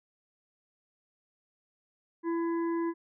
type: harmonic tone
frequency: 334.9 Hz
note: E4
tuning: 27 cents sharp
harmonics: 1 / 3 / 5 / 6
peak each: -28 / -38 / -48 / -52 dBFS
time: 2.23-2.94 s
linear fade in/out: 50 ms
effects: none